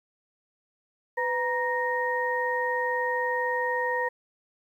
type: tone cluster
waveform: sine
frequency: 501 / 945 / 1858 Hz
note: B4 / A#5 / A#6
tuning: +25 / +23 / -6 cents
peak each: -29 dBFS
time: 1.17-4.09 s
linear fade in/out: 10 ms
effects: 10-bit